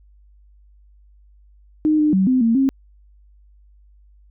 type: tone with pitch steps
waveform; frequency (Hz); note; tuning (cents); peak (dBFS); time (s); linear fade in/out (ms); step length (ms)
sine; 307.8 / 302.3 / 190.3 / 256.8 / 228.5 / 269; D#4 / D#4 / F#3 / C4 / A#3 / C4; -19 / -50 / +49 / -32 / -34 / +48; -13; 1.85-2.69; 0; 140
effects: added 50 Hz sine -48 dBFS peak until 4.3 s